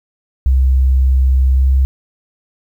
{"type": "tone with pitch glide", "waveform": "sine", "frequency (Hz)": [65.41, 66.28], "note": ["C2", "C2"], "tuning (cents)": [0, 23], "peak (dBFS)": -8, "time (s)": [0.46, 1.85], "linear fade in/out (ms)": 0, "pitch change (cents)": 23, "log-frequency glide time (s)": [1.52, 1.67], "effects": ["8-bit"]}